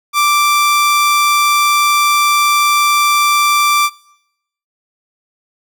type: tone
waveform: sawtooth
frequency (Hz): 1174.7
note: D6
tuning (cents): 0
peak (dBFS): -6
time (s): 0.13-3.9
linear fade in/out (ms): 50
effects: noise-tail reverb RT60 0.8 s tail -22 dB re dry